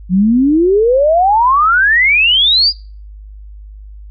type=exponential sweep; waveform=sine; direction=up; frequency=174.61 to 4978 Hz; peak=-7 dBFS; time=0.09-2.73 s; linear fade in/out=50 ms; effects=noise-tail reverb RT60 0.4 s tail -25 dB re dry + added 51 Hz sine -30 dBFS peak until 4.1 s